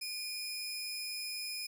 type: tone pair together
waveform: sawtooth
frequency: 2424 / 5136 Hz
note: D#7 / E8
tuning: -46 / -46 cents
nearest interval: octave + minor second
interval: 1300 cents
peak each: -39 / -37 dBFS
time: 0.01-1.67 s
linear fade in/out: 10 ms
effects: none